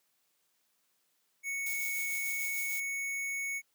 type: tone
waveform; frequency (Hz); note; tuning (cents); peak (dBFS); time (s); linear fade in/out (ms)
square; 2217; C#7; 0; -34; 1.43-3.62; 50
type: noise with tremolo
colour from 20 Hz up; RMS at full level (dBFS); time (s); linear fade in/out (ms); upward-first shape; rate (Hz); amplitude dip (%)
violet; -38; 1.66-2.8; 2; triangle; 6.7; 40
effects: white hiss -75 dBFS RMS until 3.74 s + high-pass 150 Hz 12 dB/octave